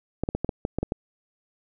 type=clicks; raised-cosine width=2 ms; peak=-12 dBFS; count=9; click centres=0.236 / 0.289 / 0.35 / 0.446 / 0.492 / 0.651 / 0.786 / 0.83 / 0.921 s; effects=none